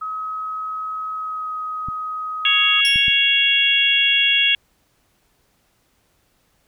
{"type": "tone with pitch glide", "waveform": "sine", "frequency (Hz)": [1274, 1259.4], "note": ["D#6", "D#6"], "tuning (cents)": [41, 21], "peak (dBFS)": -24, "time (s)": [0.01, 2.81], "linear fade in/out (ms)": 10, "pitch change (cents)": -20, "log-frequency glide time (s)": [1.14, 1.54]}
{"type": "clicks", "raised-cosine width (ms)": 5, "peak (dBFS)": -19, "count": 3, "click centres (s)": [1.886, 2.959, 3.082]}
{"type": "harmonic tone", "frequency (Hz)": 554.4, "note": "C#5", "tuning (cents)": 0, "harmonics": [3, 4, 5, 6], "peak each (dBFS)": [-26, -23, -17, -17], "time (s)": [2.45, 4.55], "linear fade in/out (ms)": 2}
{"type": "tone with exponential decay", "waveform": "30% pulse", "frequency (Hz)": 5490, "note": "F8", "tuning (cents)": -31, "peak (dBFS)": -18, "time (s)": [2.85, 3.17], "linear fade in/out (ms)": 0, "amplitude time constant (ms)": 68}
{"effects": ["pink hiss -63 dBFS RMS until 6.67 s"]}